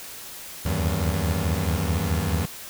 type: tone cluster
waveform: 25% pulse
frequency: 77.3 / 82 / 95.6 Hz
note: D#2 / E2 / G2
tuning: -11 / -9 / -43 cents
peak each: -23 dBFS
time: 0.65-2.46 s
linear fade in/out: 10 ms
effects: white hiss -39 dBFS RMS until 2.69 s